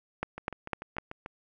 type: two click trains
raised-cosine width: 0.5 ms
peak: -24 / -15 dBFS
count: 7 / 4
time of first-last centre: 0.38-1.261 / 0.23-0.984 s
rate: 6.81 / 3.98 Hz
effects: none